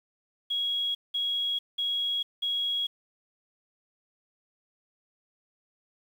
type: tone bursts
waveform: sine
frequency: 3315 Hz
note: G#7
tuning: 4 cents flat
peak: -26 dBFS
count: 4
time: 0.5-2.87 s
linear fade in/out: 10 ms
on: 450 ms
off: 190 ms
effects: 9-bit